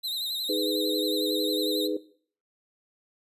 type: tone with vibrato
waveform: 45% pulse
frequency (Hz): 3892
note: B7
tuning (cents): -26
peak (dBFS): -28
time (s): 0.03-1.88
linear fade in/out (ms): 20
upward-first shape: sine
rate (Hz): 11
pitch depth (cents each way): 96
type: chord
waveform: sine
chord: G# minor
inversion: second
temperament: just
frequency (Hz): 311.5 / 415.3 / 498.4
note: D#4 / G#4 / B4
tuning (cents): +2 / 0 / +16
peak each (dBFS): -30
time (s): 0.49-1.97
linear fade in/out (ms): 5
effects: noise-tail reverb RT60 0.5 s tail -17 dB re dry + resampled to 32000 Hz